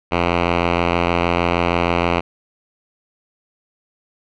5% pulse tone with low-pass filter, 86.4 Hz, F2, 18 cents flat, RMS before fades -18 dBFS, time 0.11-2.21 s, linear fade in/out 20 ms, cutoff 2500 Hz, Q 1.6, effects none

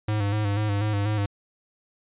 square tone with vibrato, 103.83 Hz, G#2, in tune, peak -23 dBFS, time 0.08-1.26 s, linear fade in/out 5 ms, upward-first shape square, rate 4.1 Hz, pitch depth 47 cents each way, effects resampled to 8000 Hz

